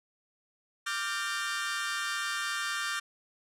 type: chord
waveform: sawtooth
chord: G minor seventh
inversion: second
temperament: equal with one note detuned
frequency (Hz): 1174.7 / 1396.9 / 1568 / 1820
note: D6 / F6 / G6 / Bb6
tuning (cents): 0 / 0 / 0 / -42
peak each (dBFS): -33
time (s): 0.86-3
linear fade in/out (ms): 10
effects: low-pass 10000 Hz 12 dB/octave